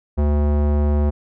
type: tone with low-pass filter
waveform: square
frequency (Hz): 73.42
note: D2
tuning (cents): 0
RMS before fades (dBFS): -17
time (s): 0.17-1.11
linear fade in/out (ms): 20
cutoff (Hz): 740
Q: 0.85
effects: none